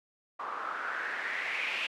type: noise with low-pass filter sweep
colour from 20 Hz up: white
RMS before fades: -35 dBFS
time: 0.39-1.87 s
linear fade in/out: 10 ms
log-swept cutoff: 1100 to 2700 Hz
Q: 5.1
effects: high-pass 400 Hz 12 dB/octave